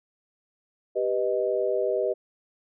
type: chord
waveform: sine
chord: G augmented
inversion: none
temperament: equal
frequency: 392 / 493.9 / 622.3 Hz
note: G4 / B4 / D#5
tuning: 0 / 0 / 0 cents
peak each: -27 dBFS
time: 0.95-2.14 s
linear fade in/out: 20 ms
effects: none